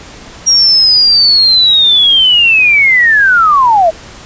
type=linear sweep; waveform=sine; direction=down; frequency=5670 to 620 Hz; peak=-4 dBFS; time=0.46-3.91 s; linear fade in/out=20 ms; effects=pink hiss -32 dBFS RMS until 4.25 s + resampled to 16000 Hz